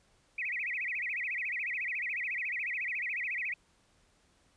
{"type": "tone with vibrato", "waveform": "sine", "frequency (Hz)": 2217, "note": "C#7", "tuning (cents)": 0, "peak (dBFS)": -32, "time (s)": [0.38, 3.54], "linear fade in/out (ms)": 5, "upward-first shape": "sine", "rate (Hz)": 14, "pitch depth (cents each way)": 270, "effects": ["pink hiss -68 dBFS RMS until 4.56 s", "resampled to 22050 Hz"]}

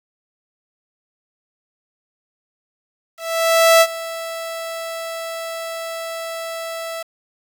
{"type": "tone with ADSR envelope", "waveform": "sawtooth", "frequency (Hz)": 659.3, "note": "E5", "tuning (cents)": 0, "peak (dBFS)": -4, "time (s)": [3.17, 7.03], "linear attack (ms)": 640, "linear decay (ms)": 56, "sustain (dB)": -18, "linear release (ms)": 9, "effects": ["7-bit"]}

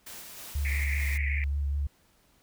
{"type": "noise with tremolo", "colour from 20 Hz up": "white", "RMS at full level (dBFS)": -43, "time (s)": [0.06, 1.18], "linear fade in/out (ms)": 10, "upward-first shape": "square", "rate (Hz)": 3.2, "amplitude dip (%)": 25}
{"type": "tone with vibrato", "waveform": "sine", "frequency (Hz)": 71, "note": "C#2", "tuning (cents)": 42, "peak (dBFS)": -26, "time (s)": [0.55, 1.87], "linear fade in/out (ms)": 5, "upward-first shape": "triangle", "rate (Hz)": 5.1, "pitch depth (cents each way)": 29}
{"type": "band-pass noise", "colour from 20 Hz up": "pink", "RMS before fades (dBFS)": -35, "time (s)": [0.65, 1.44], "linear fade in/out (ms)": 0, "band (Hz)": [1900, 2400], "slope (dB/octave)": 96}
{"effects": ["pink hiss -65 dBFS RMS until 2.42 s"]}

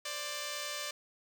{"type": "tone pair together", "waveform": "5% pulse", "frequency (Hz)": [527.2, 589], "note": ["C5", "D5"], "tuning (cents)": [13, 5], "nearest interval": "major second", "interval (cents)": 192, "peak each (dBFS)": [-33, -26], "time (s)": [0.05, 0.91], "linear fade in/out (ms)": 5, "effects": []}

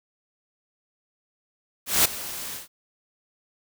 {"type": "noise with ADSR envelope", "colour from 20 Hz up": "white", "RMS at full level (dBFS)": -17, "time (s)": [1.86, 2.68], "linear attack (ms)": 190, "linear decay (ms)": 9, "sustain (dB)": -17, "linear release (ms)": 140, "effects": []}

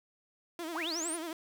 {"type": "tone with vibrato", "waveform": "sawtooth", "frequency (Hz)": 329.6, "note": "E4", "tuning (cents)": 0, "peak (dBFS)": -33, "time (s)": [0.59, 1.33], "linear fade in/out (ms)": 2, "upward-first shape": "sine", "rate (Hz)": 11, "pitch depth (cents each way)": 100}
{"type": "linear sweep", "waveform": "sine", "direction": "up", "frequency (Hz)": [499.5, 10040], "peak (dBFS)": -34, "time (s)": [0.74, 1.17], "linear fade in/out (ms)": 20}
{"effects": ["9-bit"]}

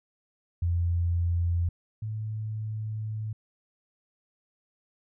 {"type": "tone pair in turn", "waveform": "sine", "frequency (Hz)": [86.1, 108.48], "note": ["F2", "A2"], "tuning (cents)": [-24, -24], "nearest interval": "major third", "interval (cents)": 400, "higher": "second", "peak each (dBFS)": [-23, -30], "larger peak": "first", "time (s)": [[0.62, 1.69], [2.02, 3.33]], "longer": "second", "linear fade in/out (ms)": 5, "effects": []}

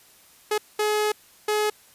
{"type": "tone bursts at uneven times", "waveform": "sawtooth", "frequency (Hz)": 423.2, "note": "G#4", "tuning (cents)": 33, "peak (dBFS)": -17, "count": 3, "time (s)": [[0.51, 0.58], [0.79, 1.12], [1.48, 1.7]], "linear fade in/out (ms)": 5, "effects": ["white hiss -54 dBFS RMS until 1.94 s", "resampled to 32000 Hz"]}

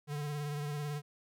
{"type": "tone with vibrato", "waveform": "square", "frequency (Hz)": 146.83, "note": "D3", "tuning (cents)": 0, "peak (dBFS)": -36, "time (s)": [0.07, 1.02], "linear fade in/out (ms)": 50, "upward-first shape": "triangle", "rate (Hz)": 18, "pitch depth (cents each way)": 41, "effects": []}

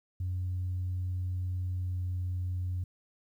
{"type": "tone with pitch glide", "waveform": "sine", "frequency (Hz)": [91.1, 90.52], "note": ["F#2", "F#2"], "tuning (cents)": [-26, -37], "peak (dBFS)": -29, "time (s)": [0.2, 2.84], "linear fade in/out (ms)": 5, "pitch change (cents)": -11, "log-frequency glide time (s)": [1.78, 1.97], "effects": ["tanh soft clip ceiling -27 dBFS", "11-bit"]}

